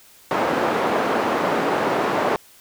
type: band-pass noise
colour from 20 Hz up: white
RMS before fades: -21 dBFS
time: 0.31-2.36 s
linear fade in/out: 0 ms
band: 250 to 870 Hz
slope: 12 dB/octave
effects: white hiss -50 dBFS RMS until 2.6 s